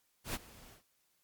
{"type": "noise with ADSR envelope", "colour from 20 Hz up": "pink", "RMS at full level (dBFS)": -36, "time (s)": [0.24, 0.83], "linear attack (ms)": 100, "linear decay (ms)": 36, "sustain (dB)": -20, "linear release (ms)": 110, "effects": ["white hiss -75 dBFS RMS until 1.23 s", "MP3 96 kbps"]}